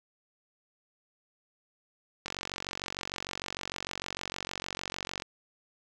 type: click train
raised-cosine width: 0.2 ms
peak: -17 dBFS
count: 139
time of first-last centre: 2.26-5.221 s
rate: 46.6 Hz
effects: none